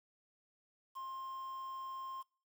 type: tone with quantisation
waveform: triangle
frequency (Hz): 1059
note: C6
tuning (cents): +21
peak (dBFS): -40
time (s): 0.95-2.23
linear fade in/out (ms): 20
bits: 10
effects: noise-tail reverb RT60 0.4 s tail -25 dB re dry